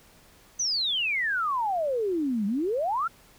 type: exponential two-way sweep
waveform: sine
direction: down then up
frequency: 6230 to 193.9 to 1428 Hz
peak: -24 dBFS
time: 0.59-3.08 s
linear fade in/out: 10 ms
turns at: 2.46 s
effects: pink hiss -56 dBFS RMS until 3.38 s